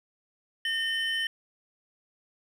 triangle tone pair together, 1824 / 3045 Hz, A#6 / F#7, -38 / +49 cents, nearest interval major sixth, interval 887 cents, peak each -28 dBFS, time 0.65-1.27 s, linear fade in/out 2 ms, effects none

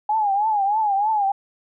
sine tone with vibrato, 830.6 Hz, G#5, in tune, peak -17 dBFS, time 0.09-1.32 s, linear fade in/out 5 ms, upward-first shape triangle, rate 3.2 Hz, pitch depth 130 cents each way, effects none

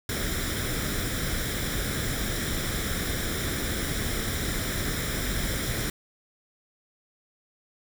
pink noise with comb filter, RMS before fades -29 dBFS, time 0.09-5.9 s, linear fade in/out 2 ms, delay 0.55 ms, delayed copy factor +0.65, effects none

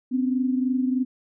sine tone pair together, 254 / 277.2 Hz, B3 / C#4, +49 / 0 cents, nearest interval major second, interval 151 cents, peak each -21 / -28 dBFS, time 0.11-1.05 s, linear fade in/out 20 ms, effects none

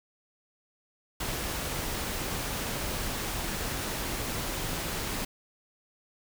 pink noise, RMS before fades -33 dBFS, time 1.2-5.25 s, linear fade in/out 5 ms, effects none

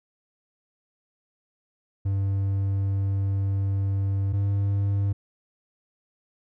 triangle tone pair in turn, 98 / 99.71 Hz, G2 / G2, 0 / +30 cents, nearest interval unison, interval 30 cents, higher second, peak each -20 / -19 dBFS, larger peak second, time 2.05-4.33 / 4.33-5.13 s, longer first, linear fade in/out 10 ms, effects none

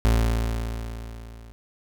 35% pulse tone with level ramp, 56.7 Hz, A#1, 47 cents flat, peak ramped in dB -14 to -41 dBFS, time 0.05-1.52 s, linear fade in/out 0 ms, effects none

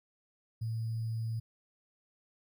sine tone with sample-and-hold, 112.8 Hz, A2, 44 cents sharp, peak -32 dBFS, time 0.61-1.4 s, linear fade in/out 10 ms, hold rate 4900 Hz, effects none

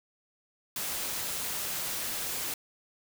white noise, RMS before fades -34 dBFS, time 0.76-2.54 s, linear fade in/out 2 ms, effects none

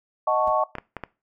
sine chord, D# half-diminished seventh, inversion none, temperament equal, 622.3 / 740 / 880 / 1108.7 Hz, D#5 / F#5 / A5 / C#6, 0 / 0 / 0 / 0 cents, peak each -23 / -26 / -26 / -23 dBFS, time 0.27-0.64 s, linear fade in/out 5 ms
brown noise with exponential decay, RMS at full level -34 dBFS, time 0.47-0.55 s, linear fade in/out 2 ms, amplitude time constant 16 ms
clicks, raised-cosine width 0.5 ms, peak -16 dBFS, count 4, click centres 0.753 / 0.784 / 0.967 / 1.037 s
effects noise-tail reverb RT60 0.3 s tail -21 dB re dry

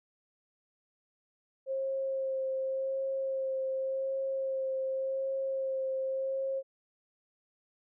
sine tone with vibrato, 533 Hz, C5, 32 cents sharp, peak -30 dBFS, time 1.66-6.63 s, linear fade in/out 50 ms, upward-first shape sine, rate 0.88 Hz, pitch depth 14 cents each way, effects none

